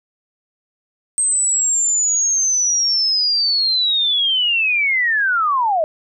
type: linear sweep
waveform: sine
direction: down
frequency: 8340 to 604 Hz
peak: -14 dBFS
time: 1.18-5.84 s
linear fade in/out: 0 ms
effects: none